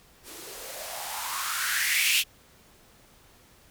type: noise with band-pass filter sweep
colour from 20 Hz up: violet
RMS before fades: -29 dBFS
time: 0.23-2.24 s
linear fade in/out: 50 ms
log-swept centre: 300 to 2900 Hz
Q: 4.6
effects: pink hiss -57 dBFS RMS until 3.7 s